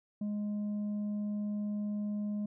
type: tone with tanh clipping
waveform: triangle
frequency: 207.7 Hz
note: G#3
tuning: in tune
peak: -33 dBFS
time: 0.21-2.46 s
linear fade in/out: 5 ms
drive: 8 dB
effects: none